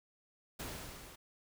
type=noise with level ramp; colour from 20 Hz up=pink; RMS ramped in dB=-42 to -54 dBFS; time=0.59-1.16 s; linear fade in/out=10 ms; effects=none